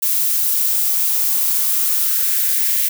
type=noise with high-pass filter sweep; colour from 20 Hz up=violet; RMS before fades=-17 dBFS; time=0.02-2.89 s; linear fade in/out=10 ms; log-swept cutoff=470 to 2000 Hz; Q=2.9; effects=none